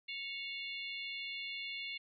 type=harmonic tone with a mistuned harmonic; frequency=698.5 Hz; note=F5; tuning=in tune; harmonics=3 / 4 / 5 / 6; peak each=-43 / -45 / -47 / -49 dBFS; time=0.08-1.98 s; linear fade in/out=10 ms; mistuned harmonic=3; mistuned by=+84 cents; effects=none

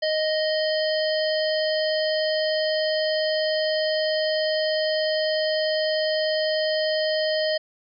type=harmonic tone; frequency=622.3 Hz; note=D#5; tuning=in tune; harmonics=1 / 3 / 5 / 7 / 8; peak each=-22 / -31 / -32 / -32 / -32 dBFS; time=0.02-7.58 s; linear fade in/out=10 ms; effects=none

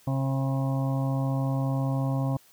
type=harmonic tone with a mistuned harmonic; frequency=134.4 Hz; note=C3; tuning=47 cents sharp; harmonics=1 / 2 / 4 / 5 / 6 / 7 / 8; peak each=-25 / -31 / -37 / -39 / -41 / -42 / -43 dBFS; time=0.07-2.37 s; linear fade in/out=5 ms; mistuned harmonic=7; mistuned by=+53 cents; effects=white hiss -58 dBFS RMS until 2.52 s

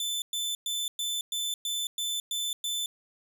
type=tone bursts; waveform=sawtooth; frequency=3524 Hz; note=A7; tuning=2 cents sharp; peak=-26 dBFS; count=9; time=0-2.86 s; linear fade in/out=2 ms; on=220 ms; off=110 ms; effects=none

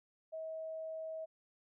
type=tone; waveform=sine; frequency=640 Hz; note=D#5; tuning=49 cents sharp; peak=-40 dBFS; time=0.32-1.26 s; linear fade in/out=20 ms; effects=none

